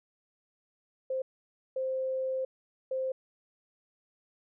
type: tone bursts at uneven times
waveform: sine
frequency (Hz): 523.3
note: C5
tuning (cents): 0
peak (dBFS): -29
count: 3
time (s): 1.1-1.22 / 1.76-2.45 / 2.91-3.12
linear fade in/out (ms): 5
effects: none